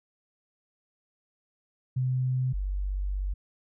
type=tone pair in turn; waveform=sine; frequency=128.5 / 48.13 Hz; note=C3 / G1; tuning=-31 / -31 cents; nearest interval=octave + perfect fourth; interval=1700 cents; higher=first; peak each=-24 / -27 dBFS; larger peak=first; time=1.96-2.53 / 2.53-3.34 s; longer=second; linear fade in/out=10 ms; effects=none